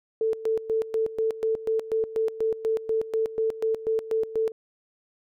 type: tone with tremolo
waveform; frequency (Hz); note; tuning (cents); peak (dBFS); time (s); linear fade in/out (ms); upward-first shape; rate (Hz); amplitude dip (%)
sine; 443.9; A4; +15; -21; 0.21-4.52; 2; square; 4.1; 80
effects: none